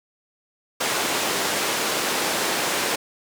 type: band-pass noise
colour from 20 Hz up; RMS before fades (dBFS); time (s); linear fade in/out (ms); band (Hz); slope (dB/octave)
pink; -24; 0.8-2.96; 10; 350 to 11000; 12
effects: none